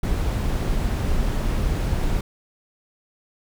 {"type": "noise", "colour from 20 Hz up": "brown", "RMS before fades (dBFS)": -22, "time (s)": [0.03, 2.21], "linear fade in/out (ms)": 5, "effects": []}